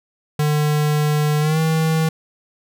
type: tone with pitch glide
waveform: square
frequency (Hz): 150 to 159.84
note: D3 to D#3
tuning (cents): +37 to +47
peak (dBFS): -16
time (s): 0.39-2.09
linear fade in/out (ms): 5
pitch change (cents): +110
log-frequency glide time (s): 1.4-1.59
effects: none